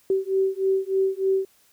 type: beating tone pair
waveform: sine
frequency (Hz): 382.7 / 386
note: G4 / G4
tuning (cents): -42 / -27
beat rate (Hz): 3.3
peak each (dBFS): -23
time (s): 0.1-1.45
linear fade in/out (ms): 2
effects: white hiss -60 dBFS RMS until 1.72 s